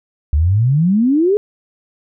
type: exponential sweep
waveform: sine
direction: up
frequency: 69.3 to 430.1 Hz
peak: -10 dBFS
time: 0.33-1.37 s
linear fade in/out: 0 ms
effects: none